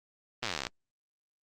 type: slowing click train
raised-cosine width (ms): 0.2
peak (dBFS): -15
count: 21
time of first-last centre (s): 0.43-0.668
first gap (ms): 8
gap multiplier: 1.04
effects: Opus 24 kbps